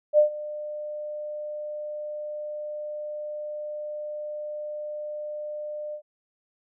sine tone with ADSR envelope, 600 Hz, D5, 37 cents sharp, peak -12 dBFS, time 0.13-6.02 s, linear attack 52 ms, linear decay 110 ms, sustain -19 dB, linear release 81 ms, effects none

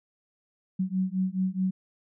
sine beating tone pair, 185 / 189.7 Hz, F#3 / F#3, 0 / +43 cents, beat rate 4.7 Hz, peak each -28 dBFS, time 0.79-1.71 s, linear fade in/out 10 ms, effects none

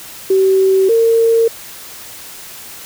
sine tone pair in turn, 382.4 / 456.6 Hz, G4 / A#4, -43 / -36 cents, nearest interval minor third, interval 307 cents, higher second, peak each -8 dBFS, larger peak neither, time 0.3-0.89 / 0.89-1.48 s, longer neither, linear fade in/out 5 ms, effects white hiss -33 dBFS RMS until 2.85 s

